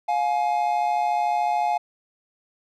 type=tone pair together; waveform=triangle; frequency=708 / 841.7 Hz; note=F5 / G#5; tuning=+23 / +23 cents; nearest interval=minor third; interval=300 cents; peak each=-21 dBFS; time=0.08-1.78 s; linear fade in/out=10 ms; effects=none